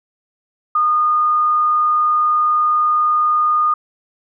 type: tone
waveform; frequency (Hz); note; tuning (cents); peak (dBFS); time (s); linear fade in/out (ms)
sine; 1224; D#6; -29; -12; 0.75-3.74; 5
effects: none